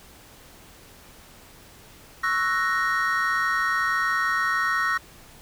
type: chord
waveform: triangle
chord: F# dominant seventh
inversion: second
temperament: equal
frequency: 1108.7 / 1318.5 / 1480 / 1864.7 Hz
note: C#6 / E6 / F#6 / A#6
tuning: 0 / 0 / 0 / 0 cents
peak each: -27 / -25 / -27 / -23 dBFS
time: 2.23-4.98 s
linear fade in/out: 10 ms
effects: pink hiss -49 dBFS RMS until 5.41 s